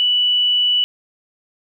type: tone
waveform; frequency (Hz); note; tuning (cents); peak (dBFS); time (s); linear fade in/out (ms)
sine; 2960; F#7; 0; -13; 0-0.84; 0
effects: 9-bit